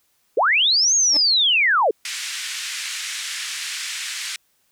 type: linear two-way sweep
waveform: sine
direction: up then down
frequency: 370 to 6645 to 370 Hz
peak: -14 dBFS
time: 0.37-1.91 s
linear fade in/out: 5 ms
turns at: 0.95 s
type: tone with exponential growth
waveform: 20% pulse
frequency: 293.7 Hz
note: D4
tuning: in tune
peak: -20 dBFS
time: 1.08-1.17 s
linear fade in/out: 2 ms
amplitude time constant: 18 ms
type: band-pass noise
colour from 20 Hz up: pink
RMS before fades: -29 dBFS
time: 2.05-4.36 s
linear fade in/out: 2 ms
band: 1800 to 8900 Hz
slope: 24 dB/octave
effects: white hiss -65 dBFS RMS until 4.71 s